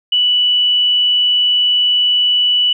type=tone; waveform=sine; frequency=2960 Hz; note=F#7; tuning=in tune; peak=-10 dBFS; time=0.12-2.73 s; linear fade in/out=5 ms; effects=none